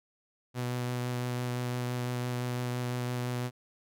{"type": "tone with vibrato", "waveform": "sawtooth", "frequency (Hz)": 123.47, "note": "B2", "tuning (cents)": 0, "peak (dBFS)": -27, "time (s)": [0.54, 3.51], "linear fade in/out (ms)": 50, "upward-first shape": "sine", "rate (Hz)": 5.9, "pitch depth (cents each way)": 11, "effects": []}